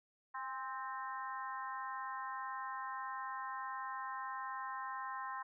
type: harmonic tone with a mistuned harmonic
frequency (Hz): 261.6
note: C4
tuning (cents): 0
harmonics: 3 / 4 / 5 / 6 / 7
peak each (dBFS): -48 / -42 / -50 / -51 / -50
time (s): 0.34-5.43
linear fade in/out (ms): 10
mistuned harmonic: 3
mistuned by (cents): +43
effects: none